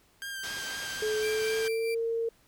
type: tone with vibrato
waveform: sawtooth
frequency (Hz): 1589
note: G6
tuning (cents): +23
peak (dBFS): -32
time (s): 0.22-1.68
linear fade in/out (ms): 0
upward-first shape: sine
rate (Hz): 3.9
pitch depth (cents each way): 25
type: low-pass noise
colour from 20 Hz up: white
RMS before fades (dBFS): -41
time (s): 0.43-1.68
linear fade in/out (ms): 10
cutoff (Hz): 6500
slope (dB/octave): 24
type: tone with pitch glide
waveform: sine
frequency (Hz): 430 to 458.2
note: A4 to A#4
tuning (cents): -40 to -30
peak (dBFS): -27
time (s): 1.02-2.29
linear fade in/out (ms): 5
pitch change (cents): +110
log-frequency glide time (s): 1.24-1.94
type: tone with tremolo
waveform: 35% pulse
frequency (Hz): 2349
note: D7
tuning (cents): 0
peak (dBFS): -33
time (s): 1.22-1.95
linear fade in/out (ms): 10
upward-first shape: triangle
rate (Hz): 4.7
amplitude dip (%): 55
effects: pink hiss -64 dBFS RMS until 2.47 s